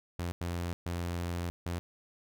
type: tone bursts at uneven times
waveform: sawtooth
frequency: 86.7 Hz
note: F2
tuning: 12 cents flat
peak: -29 dBFS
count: 4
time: 0.19-0.32 / 0.41-0.73 / 0.86-1.5 / 1.66-1.79 s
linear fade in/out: 0 ms
effects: none